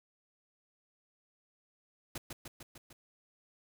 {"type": "noise with echo", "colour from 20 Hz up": "pink", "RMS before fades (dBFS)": -40, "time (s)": [2.15, 2.18], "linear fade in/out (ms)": 5, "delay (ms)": 150, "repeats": 5, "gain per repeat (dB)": -3, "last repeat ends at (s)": 2.93, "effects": []}